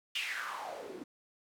white noise with band-pass filter sweep, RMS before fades -40 dBFS, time 0.15-1.04 s, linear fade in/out 5 ms, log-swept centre 3000 to 280 Hz, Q 4.6, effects none

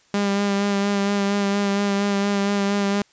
sawtooth tone with vibrato, 200.7 Hz, G3, 41 cents sharp, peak -15 dBFS, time 0.14-3.02 s, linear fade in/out 2 ms, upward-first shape sine, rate 4.3 Hz, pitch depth 21 cents each way, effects white hiss -58 dBFS RMS until 3.12 s + resampled to 16000 Hz

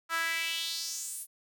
sawtooth tone with high-pass filter sweep, 329.6 Hz, E4, in tune, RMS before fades -34 dBFS, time 0.09-1.27 s, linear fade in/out 50 ms, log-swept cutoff 1300 to 11000 Hz, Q 3.3, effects none

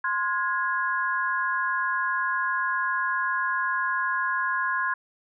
sine chord, F minor, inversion second, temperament equal with one note detuned, 1046.5 / 1433.7 / 1661.2 Hz, C6 / F6 / Ab6, 0 / +45 / 0 cents, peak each -27 / -30 / -27 dBFS, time 0.04-4.94 s, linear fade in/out 5 ms, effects none

